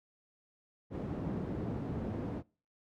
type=low-pass noise; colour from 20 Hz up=white; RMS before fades=-37 dBFS; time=0.9-2.43 s; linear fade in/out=50 ms; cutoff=290 Hz; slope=12 dB/octave; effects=noise-tail reverb RT60 0.4 s tail -25 dB re dry + high-pass 60 Hz 12 dB/octave